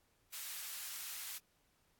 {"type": "high-pass noise", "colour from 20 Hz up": "white", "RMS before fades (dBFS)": -45, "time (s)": [0.32, 1.39], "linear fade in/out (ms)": 20, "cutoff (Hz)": 1300, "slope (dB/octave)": 12, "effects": ["pink hiss -75 dBFS RMS until 1.99 s", "AAC 64 kbps"]}